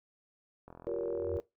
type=click train; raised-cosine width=1 ms; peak=-35 dBFS; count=31; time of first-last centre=0.68-1.388 s; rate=42.4 Hz
type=chord; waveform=sine; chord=G half-diminished seventh; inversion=third; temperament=just; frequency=352.8 / 392 / 470.4 / 564.5 Hz; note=F4 / G4 / Bb4 / Db5; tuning=+18 / 0 / +16 / +31 cents; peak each=-38 / -40 / -35 / -39 dBFS; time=0.87-1.4 s; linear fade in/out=0 ms
type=tone with exponential growth; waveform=sine; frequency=87 Hz; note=F2; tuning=6 cents flat; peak=-35 dBFS; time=0.98-1.37 s; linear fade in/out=0 ms; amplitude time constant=84 ms
effects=noise-tail reverb RT60 0.2 s tail -21 dB re dry